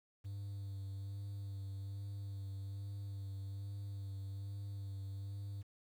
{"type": "tone with vibrato", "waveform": "triangle", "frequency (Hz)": 99, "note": "G2", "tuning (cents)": 18, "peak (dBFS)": -39, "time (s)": [0.24, 5.63], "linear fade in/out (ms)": 20, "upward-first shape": "sine", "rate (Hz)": 1.2, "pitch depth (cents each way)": 23, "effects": ["tanh soft clip ceiling -35 dBFS", "11-bit"]}